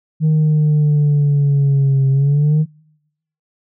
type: linear two-way sweep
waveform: sine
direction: down then up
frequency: 156.9 to 134.5 to 156.9 Hz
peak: -8 dBFS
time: 0.2-2.66 s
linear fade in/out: 50 ms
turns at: 2.1 s
effects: noise-tail reverb RT60 0.8 s tail -26 dB re dry + tanh soft clip ceiling -9 dBFS